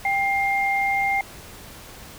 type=tone pair together; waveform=sine; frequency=790 / 2114 Hz; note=G5 / C7; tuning=+13 / +17 cents; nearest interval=octave + perfect fourth; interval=1704 cents; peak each=-22 dBFS; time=0.05-1.21 s; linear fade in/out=2 ms; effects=pink hiss -42 dBFS RMS until 2.18 s